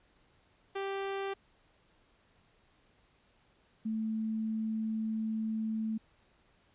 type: tone pair in turn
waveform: sawtooth / sine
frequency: 392 / 220 Hz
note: G4 / A3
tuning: 0 / 0 cents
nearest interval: minor seventh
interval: 1000 cents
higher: first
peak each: -30 / -31 dBFS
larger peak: first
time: 0.75-1.34 / 3.85-5.98 s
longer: second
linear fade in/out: 10 ms
effects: pink hiss -68 dBFS RMS until 6.74 s + resampled to 8000 Hz